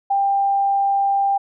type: tone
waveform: sine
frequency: 793 Hz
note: G5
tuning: 20 cents sharp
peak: -15 dBFS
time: 0.1-1.38 s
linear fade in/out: 10 ms
effects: none